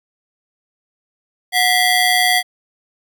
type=ring-modulated tone; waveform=20% pulse; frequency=1340 Hz; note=E6; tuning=28 cents sharp; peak=-4 dBFS; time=1.52-2.43 s; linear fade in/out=50 ms; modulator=610 Hz; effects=none